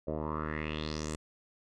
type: tone with low-pass filter sweep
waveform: 10% pulse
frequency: 77 Hz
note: D#2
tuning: 17 cents flat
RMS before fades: -36 dBFS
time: 0.07-1.16 s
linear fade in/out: 10 ms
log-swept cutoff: 570 to 8600 Hz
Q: 4.6
effects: none